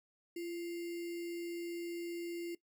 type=tone with sample-and-hold; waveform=sine; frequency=342.4 Hz; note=F4; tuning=34 cents flat; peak=-38 dBFS; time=0.36-2.55 s; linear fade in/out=5 ms; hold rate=2450 Hz; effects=noise-tail reverb RT60 0.1 s tail -18 dB re dry